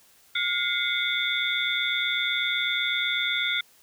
sine tone cluster, 1422 / 2071 / 2199 / 3418 / 3598 Hz, F6 / C7 / C#7 / G#7 / A7, +31 / -18 / -14 / +49 / +38 cents, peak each -30 dBFS, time 0.35-3.61 s, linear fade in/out 5 ms, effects white hiss -58 dBFS RMS until 3.82 s

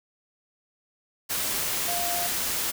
sine tone in noise, 699 Hz, F5, 1 cent sharp, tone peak -30 dBFS, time 1.87-2.28 s, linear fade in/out 20 ms, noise white, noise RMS -28 dBFS, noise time 1.29-2.72 s, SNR -5 dB, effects none

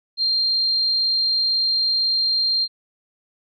sine tone, 4186 Hz, C8, in tune, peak -17 dBFS, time 0.17-2.68 s, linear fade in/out 50 ms, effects none

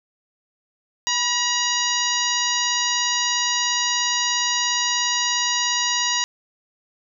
harmonic tone with a mistuned harmonic, 957 Hz, A#5, 45 cents sharp, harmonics 1 / 2 / 3 / 4 / 5 / 6 / 7, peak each -27 / -27 / -27 / -27 / -27 / -27 / -27 dBFS, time 1.07-6.24 s, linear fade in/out 0 ms, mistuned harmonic 1, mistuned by +49 cents, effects none

